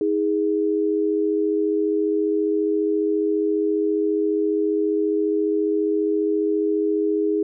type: tone pair together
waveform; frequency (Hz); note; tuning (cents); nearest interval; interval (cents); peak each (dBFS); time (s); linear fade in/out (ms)
sine; 318.1 / 412.8; D#4 / G#4; +38 / -10; perfect fourth; 452; -22 / -20; 0.01-7.43; 2
effects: none